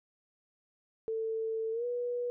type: tone with pitch glide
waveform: sine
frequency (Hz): 445.8 to 486.1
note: A4 to B4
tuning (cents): +23 to -28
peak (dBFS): -31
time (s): 1.08-2.3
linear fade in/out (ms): 0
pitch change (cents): +149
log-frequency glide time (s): 1.72-1.85
effects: none